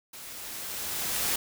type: noise with level ramp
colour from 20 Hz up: white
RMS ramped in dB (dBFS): -44 to -27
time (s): 0.13-1.36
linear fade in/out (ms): 5
effects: none